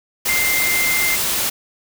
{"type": "tone in noise", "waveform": "sine", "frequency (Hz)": 2093, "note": "C7", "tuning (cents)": 0, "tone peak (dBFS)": -18, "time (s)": [0.28, 1.16], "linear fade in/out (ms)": 10, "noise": "white", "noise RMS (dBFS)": -20, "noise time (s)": [0.25, 1.5], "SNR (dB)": -1, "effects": []}